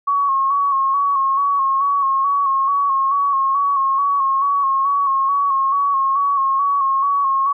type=tone with vibrato; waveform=sine; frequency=1104 Hz; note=C#6; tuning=7 cents flat; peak=-14 dBFS; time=0.07-7.53 s; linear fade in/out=10 ms; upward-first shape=square; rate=2.3 Hz; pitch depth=35 cents each way; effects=none